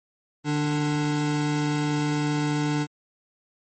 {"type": "tone pair together", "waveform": "square", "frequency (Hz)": [149.4, 294.7], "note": ["D3", "D4"], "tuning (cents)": [30, 6], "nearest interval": "octave", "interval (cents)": 1176, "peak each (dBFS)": -26, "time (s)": [0.44, 2.87], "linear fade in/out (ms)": 50, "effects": ["MP3 32 kbps"]}